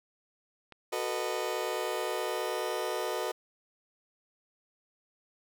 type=click; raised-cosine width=0.3 ms; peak=-32 dBFS; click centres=0.723 s
type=chord; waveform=30% pulse; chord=B dominant seventh; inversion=second; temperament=just; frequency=370.4 / 444.5 / 493.9 / 617.4 Hz; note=F#4 / A4 / B4 / D#5; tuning=+2 / +18 / 0 / -14 cents; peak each=-34 dBFS; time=0.92-3.32 s; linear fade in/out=10 ms
effects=none